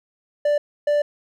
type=tone bursts at uneven times; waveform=triangle; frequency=587.3 Hz; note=D5; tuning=in tune; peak=-14 dBFS; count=2; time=0.45-0.58 / 0.87-1.02 s; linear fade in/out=5 ms; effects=none